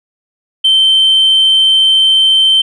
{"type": "tone", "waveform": "sine", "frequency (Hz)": 3107, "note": "G7", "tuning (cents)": -16, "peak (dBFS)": -4, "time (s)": [0.64, 2.62], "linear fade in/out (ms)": 10, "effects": ["tanh soft clip ceiling -3 dBFS"]}